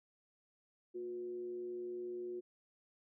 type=tone with frequency modulation; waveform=sine; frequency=360.3 Hz; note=F#4; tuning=46 cents flat; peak=-40 dBFS; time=0.94-2.41 s; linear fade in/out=20 ms; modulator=131 Hz; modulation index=0.28; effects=none